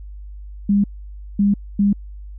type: tone bursts at uneven times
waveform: sine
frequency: 201.8 Hz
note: G#3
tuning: 49 cents flat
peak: -12 dBFS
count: 3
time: 0.69-0.84 / 1.39-1.54 / 1.79-1.93 s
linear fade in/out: 5 ms
effects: added 50 Hz sine -32 dBFS peak until 2.38 s